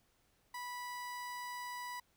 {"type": "tone", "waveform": "30% pulse", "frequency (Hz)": 983, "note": "B5", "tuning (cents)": -8, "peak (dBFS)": -39, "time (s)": [0.54, 2], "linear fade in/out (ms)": 5, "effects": ["pink hiss -74 dBFS RMS until 2.16 s"]}